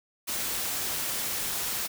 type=noise; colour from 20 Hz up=white; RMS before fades=-31 dBFS; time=0.27-1.88 s; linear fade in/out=20 ms; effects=none